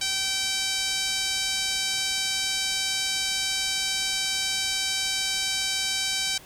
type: tone with band-pass filter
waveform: 5% pulse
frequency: 773 Hz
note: G5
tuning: 24 cents flat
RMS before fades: -27 dBFS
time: 0.01-6.38 s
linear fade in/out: 5 ms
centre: 4000 Hz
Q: 0.77
effects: pink hiss -48 dBFS RMS until 6.45 s